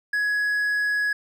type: tone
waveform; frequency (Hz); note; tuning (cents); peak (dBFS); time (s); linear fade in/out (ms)
triangle; 1676; G#6; +15; -19; 0.13-1.13; 5
effects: none